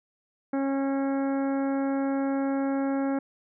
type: harmonic tone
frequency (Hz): 273.3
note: C#4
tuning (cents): -24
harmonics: 1 / 2 / 3 / 4 / 5 / 6 / 7 / 8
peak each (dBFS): -25 / -32 / -36 / -45 / -42 / -45 / -52 / -50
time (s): 0.53-3.19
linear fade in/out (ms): 5
effects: none